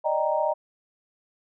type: chord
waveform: sine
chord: Eb major seventh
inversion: third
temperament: equal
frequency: 587.3 / 622.3 / 784 / 932.3 Hz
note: D5 / Eb5 / G5 / Bb5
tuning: 0 / 0 / 0 / 0 cents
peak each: -28 / -25 / -30 / -27 dBFS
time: 0.04-0.54 s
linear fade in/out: 20 ms
effects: none